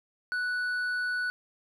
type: tone with hard clipping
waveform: sine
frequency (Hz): 1480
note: F#6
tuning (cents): 0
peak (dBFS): -29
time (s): 0.32-1.3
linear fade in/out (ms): 0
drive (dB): 4
effects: none